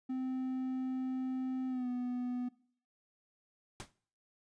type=tone with pitch glide; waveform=triangle; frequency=258.8 to 247.4 Hz; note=C4 to B3; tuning=-19 to +3 cents; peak=-32 dBFS; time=0.09-2.49 s; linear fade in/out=10 ms; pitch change=-78 cents; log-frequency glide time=1.68-1.88 s
type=noise with exponential decay; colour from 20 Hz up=pink; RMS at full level=-40 dBFS; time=3.8-3.92 s; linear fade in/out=0 ms; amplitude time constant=24 ms
effects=noise-tail reverb RT60 0.5 s tail -20 dB re dry + resampled to 22050 Hz